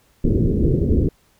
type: low-pass noise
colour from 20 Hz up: pink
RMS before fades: -17 dBFS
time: 0.24-1.09 s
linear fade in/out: 5 ms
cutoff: 450 Hz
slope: 48 dB/octave
effects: pink hiss -59 dBFS RMS until 1.39 s